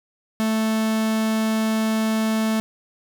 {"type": "tone", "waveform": "45% pulse", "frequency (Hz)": 220, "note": "A3", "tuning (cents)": 0, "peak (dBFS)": -19, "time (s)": [0.4, 2.6], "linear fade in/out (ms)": 0, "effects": ["9-bit"]}